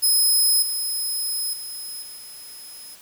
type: tone with level steps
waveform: 5% pulse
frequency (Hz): 5110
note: D#8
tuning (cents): +45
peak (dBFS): -10 / -18 / -26 / -31 / -33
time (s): 0.02-2.96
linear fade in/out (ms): 20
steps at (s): 0.62 / 1.53 / 2.02 / 2.17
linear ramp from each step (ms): 5
effects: white hiss -48 dBFS RMS until 3.01 s